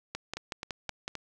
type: two click trains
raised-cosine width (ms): 0.2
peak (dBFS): -17 / -19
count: 6 / 4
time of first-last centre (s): 0.15-1.079 / 0.37-1.153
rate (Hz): 5.38 / 3.83
effects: none